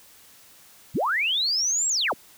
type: linear two-way sweep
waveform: sine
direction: up then down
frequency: 58.27 to 7700 to 58.27 Hz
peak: -21 dBFS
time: 0.94-2.14 s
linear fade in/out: 20 ms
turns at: 1.88 s
effects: white hiss -52 dBFS RMS until 2.37 s